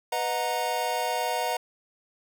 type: chord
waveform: square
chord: B major seventh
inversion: none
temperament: equal with one note detuned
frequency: 493.9 / 622.3 / 729.4 / 932.3 Hz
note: B4 / D#5 / F#5 / A#5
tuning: 0 / 0 / -25 / 0 cents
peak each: -34 / -34 / -31 / -31 dBFS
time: 0.12-1.57 s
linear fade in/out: 5 ms
effects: none